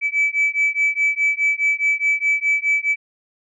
sine beating tone pair, 2300 / 2304.8 Hz, D7 / D7, -37 / -33 cents, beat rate 4.8 Hz, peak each -18 dBFS, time 0.01-2.96 s, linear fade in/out 50 ms, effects tanh soft clip ceiling -11 dBFS

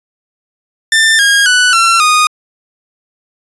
sawtooth tone with pitch steps, 1787 / 1629.2 / 1485.4 / 1354.3 / 1234.7 Hz, A6 / G#6 / F#6 / E6 / D#6, +26 / -34 / +6 / +46 / -14 cents, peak -3 dBFS, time 0.92-2.27 s, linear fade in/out 2 ms, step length 270 ms, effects resampled to 24000 Hz

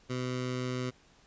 15% pulse tone with notch filter, 126.4 Hz, B2, 41 cents sharp, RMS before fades -34 dBFS, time 0.09-0.91 s, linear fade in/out 20 ms, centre 740 Hz, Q 1.8, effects pink hiss -62 dBFS RMS until 1.26 s + resampled to 16000 Hz

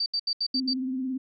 sine tone bursts, 4632 Hz, D8, 25 cents flat, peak -24 dBFS, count 6, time 0-0.736 s, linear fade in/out 5 ms, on 61 ms, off 74 ms
sine tone with vibrato, 259.4 Hz, C4, 15 cents flat, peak -27 dBFS, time 0.54-1.18 s, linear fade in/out 10 ms, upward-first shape triangle, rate 18 Hz, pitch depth 54 cents each way
effects none

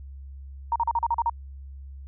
sine tone bursts, 932.3 Hz, A#5, in tune, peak -20 dBFS, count 8, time 0.72-1.297 s, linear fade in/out 2 ms, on 38 ms, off 39 ms, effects added 68 Hz sine -38 dBFS peak until 2.07 s

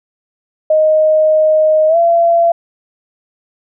sine tone with pitch glide, 622.3 to 678.6 Hz, D#5 to F5, 0 to -50 cents, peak -7 dBFS, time 0.7-2.52 s, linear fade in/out 5 ms, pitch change +150 cents, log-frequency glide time 1.88-1.97 s, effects none

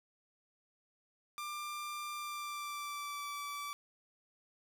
sawtooth tone with pitch glide, 1190 to 1156.8 Hz, D6 to D6, +22 to -27 cents, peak -36 dBFS, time 1.38-3.73 s, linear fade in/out 0 ms, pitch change -49 cents, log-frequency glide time 2.14-3.29 s, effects none

